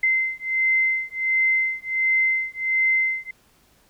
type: beating tone pair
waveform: sine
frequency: 2071 / 2072.4 Hz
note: C7 / C7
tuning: -18 / -17 cents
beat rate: 1.4 Hz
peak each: -22 dBFS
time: 0.03-3.31 s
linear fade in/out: 5 ms
effects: pink hiss -59 dBFS RMS until 3.89 s